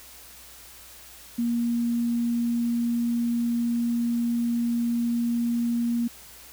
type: tone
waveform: sine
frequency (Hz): 235.9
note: A#3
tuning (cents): +21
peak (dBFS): -22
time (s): 1.38-6.08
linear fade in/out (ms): 10
effects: added 60 Hz sine -57 dBFS peak until 6.52 s + white hiss -47 dBFS RMS until 6.52 s